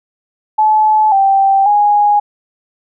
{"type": "tone with pitch steps", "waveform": "sine", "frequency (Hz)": [861, 782, 827], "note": ["A5", "G5", "G#5"], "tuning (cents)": [-38, -4, -8], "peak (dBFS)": -7, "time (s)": [0.58, 2.2], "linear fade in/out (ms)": 10, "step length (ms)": 540, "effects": []}